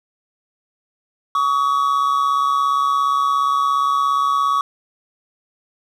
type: tone pair together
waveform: triangle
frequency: 1129.8 / 1267 Hz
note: C#6 / D#6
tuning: +33 / +31 cents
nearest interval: major second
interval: 198 cents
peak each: -14 / -20 dBFS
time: 1.35-4.61 s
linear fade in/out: 2 ms
effects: none